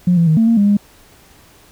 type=tone with pitch steps; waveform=sine; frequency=178.1 / 168.5 / 157.3 / 225.1 / 230.3 / 202.8 / 204.2 Hz; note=F3 / E3 / D#3 / A3 / A#3 / G#3 / G#3; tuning=+34 / +38 / +19 / +40 / -21 / -41 / -29 cents; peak=-8 dBFS; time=0.07-0.77 s; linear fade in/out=5 ms; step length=100 ms; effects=tanh soft clip ceiling -4 dBFS + pink hiss -47 dBFS RMS until 1.71 s